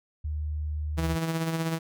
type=tone; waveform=sine; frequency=75.7 Hz; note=D#2; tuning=47 cents flat; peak=-28 dBFS; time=0.24-1.16 s; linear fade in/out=10 ms
type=tone with tremolo; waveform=sawtooth; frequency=163.2 Hz; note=E3; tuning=17 cents flat; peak=-21 dBFS; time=0.97-1.79 s; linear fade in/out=20 ms; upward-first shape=sine; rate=16 Hz; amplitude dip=45%
effects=none